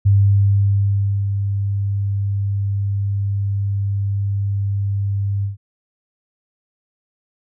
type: tone with ADSR envelope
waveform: sine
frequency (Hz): 99.8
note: G2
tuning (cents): +32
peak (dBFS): -9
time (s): 0.05-5.57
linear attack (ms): 15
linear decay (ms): 1200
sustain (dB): -8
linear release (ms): 130
effects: none